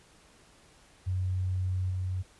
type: tone with level steps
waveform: sine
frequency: 92.5 Hz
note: F#2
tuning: in tune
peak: -27 / -29 dBFS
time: 1.06-2.23 s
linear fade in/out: 20 ms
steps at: 1.9 s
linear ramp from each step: 10 ms
effects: pink hiss -59 dBFS RMS until 2.39 s + resampled to 24000 Hz